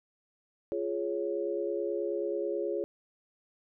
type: chord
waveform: sine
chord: Db major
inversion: first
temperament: just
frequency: 346.5 / 415.8 / 554.4 Hz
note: F4 / Ab4 / Db5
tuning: -14 / +2 / 0 cents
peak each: -34 / -33 / -35 dBFS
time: 0.72-2.84 s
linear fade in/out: 0 ms
effects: none